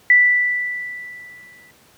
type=tone with exponential decay; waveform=sine; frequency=1973 Hz; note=B6; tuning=2 cents flat; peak=-7 dBFS; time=0.1-1.71 s; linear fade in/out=2 ms; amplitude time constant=350 ms; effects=pink hiss -52 dBFS RMS until 1.97 s + high-pass 100 Hz 12 dB/octave